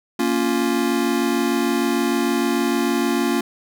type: chord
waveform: square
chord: Bb minor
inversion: none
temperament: just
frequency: 233.1 / 279.7 / 349.6 Hz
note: Bb3 / Db4 / F4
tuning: 0 / +16 / +2 cents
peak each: -23 dBFS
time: 0.19-3.41 s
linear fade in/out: 5 ms
effects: none